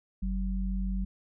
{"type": "tone pair together", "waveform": "sine", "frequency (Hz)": [47.43, 189.6], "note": ["F#1", "F#3"], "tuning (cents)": [44, 43], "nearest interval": "2 octaves", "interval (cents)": 2399, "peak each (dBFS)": [-29, -33], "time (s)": [0.22, 1.05], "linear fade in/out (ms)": 10, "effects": []}